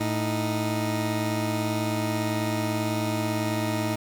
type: tone pair together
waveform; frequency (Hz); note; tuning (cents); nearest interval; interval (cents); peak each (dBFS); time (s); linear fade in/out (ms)
20% pulse; 110 / 311.8; A2 / D#4; 0 / +4; octave + tritone; 1804; -22 / -23; 0-3.96; 10
effects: 8-bit